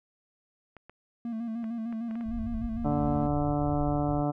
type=clicks; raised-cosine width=0.5 ms; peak=-32 dBFS; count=7; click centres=0.767 / 0.896 / 1.642 / 1.926 / 2.111 / 2.155 / 2.21 s
type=tone with vibrato; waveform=triangle; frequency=228.3 Hz; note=A#3; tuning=36 cents flat; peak=-29 dBFS; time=1.25-3.27 s; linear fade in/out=2 ms; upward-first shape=square; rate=6.6 Hz; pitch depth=48 cents each way
type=low-pass noise; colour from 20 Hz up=pink; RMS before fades=-36 dBFS; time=2.25-4.25 s; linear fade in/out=50 ms; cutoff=110 Hz; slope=48 dB/octave
type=harmonic tone; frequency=146.2 Hz; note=D3; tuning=7 cents flat; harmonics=1 / 2 / 3 / 4 / 5 / 6 / 7 / 8 / 9; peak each=-30 / -29 / -40 / -34 / -33 / -43 / -44 / -46 / -44 dBFS; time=2.84-4.32 s; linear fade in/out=20 ms
effects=none